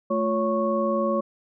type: tone cluster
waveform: sine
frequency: 219.2 / 351.8 / 558 / 1104 Hz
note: A3 / F4 / C#5 / C#6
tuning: -6 / +13 / +11 / -7 cents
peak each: -26 / -30 / -24 / -28 dBFS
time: 0.1-1.21 s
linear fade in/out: 10 ms
effects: none